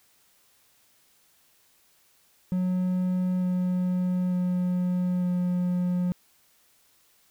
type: tone with pitch steps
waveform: triangle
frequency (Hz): 182.7 / 181.44 / 180.18 / 178.94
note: F#3 / F#3 / F#3 / F3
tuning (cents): -22 / -34 / -46 / +42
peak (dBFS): -21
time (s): 2.52-6.12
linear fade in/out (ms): 0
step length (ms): 900
effects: white hiss -63 dBFS RMS until 7.3 s